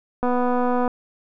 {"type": "click train", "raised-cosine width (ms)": 1, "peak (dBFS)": -10, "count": 161, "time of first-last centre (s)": [0.23, 0.878], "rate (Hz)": 247, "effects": []}